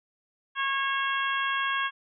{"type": "harmonic tone", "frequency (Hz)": 546, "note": "C#5", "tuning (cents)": -26, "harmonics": [2, 3, 4, 5, 6], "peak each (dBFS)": [-29, -29, -37, -35, -35], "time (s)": [0.55, 1.91], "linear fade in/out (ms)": 50, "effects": []}